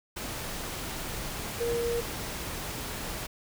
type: tone in noise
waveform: sine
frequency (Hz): 470.8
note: A#4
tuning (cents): +17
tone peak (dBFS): -27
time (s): 1.6-2.01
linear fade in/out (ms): 10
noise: pink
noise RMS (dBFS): -36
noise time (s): 0.16-3.27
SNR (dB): +6
effects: none